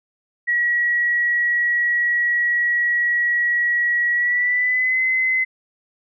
sine tone with pitch glide, 1918 to 2044 Hz, A#6 to C7, +49 to -41 cents, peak -16 dBFS, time 0.47-5.45 s, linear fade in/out 20 ms, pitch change +110 cents, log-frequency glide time 4.12-5.01 s, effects none

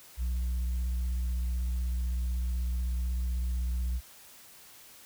sine tone with vibrato, 61.3 Hz, B1, 12 cents flat, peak -25 dBFS, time 0.17-4.01 s, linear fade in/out 50 ms, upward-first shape triangle, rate 16 Hz, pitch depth 45 cents each way, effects tanh soft clip ceiling -27 dBFS + white hiss -53 dBFS RMS until 5.05 s

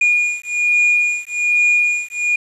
triangle beating tone pair, 2436 / 2437.2 Hz, D#7 / D#7, -37 / -36 cents, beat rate 1.2 Hz, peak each -15 dBFS, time 0.01-2.36 s, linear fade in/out 5 ms, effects resampled to 24000 Hz + 7-bit

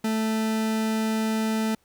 40% pulse tone, 220 Hz, A3, in tune, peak -22 dBFS, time 0.04-1.75 s, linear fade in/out 5 ms, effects pink hiss -66 dBFS RMS until 1.84 s

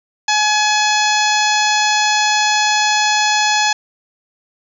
harmonic tone with a mistuned harmonic, 846 Hz, G#5, 32 cents sharp, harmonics 1 / 2 / 3 / 4 / 5 / 6 / 7 / 8, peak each -16 / -19 / -21 / -22 / -23 / -24 / -24 / -25 dBFS, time 0.28-3.73 s, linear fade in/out 5 ms, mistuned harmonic 7, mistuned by +17 cents, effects 8-bit

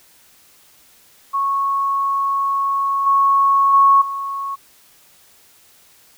sine tone with level steps, 1103 Hz, C#6, 9 cents flat, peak -16 / -11 / -8 / -22 dBFS, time 1.33-4.56 s, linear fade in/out 20 ms, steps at 3.06 / 3.73 / 4.01 s, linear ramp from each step 10 ms, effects white hiss -51 dBFS RMS until 6.17 s

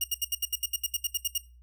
10% pulse tone bursts, 2847 Hz, F7, 33 cents sharp, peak -17 dBFS, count 14, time 0.01-1.38 s, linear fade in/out 5 ms, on 31 ms, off 72 ms, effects noise-tail reverb RT60 0.3 s tail -18 dB re dry + added 60 Hz sine -51 dBFS peak until 1.62 s

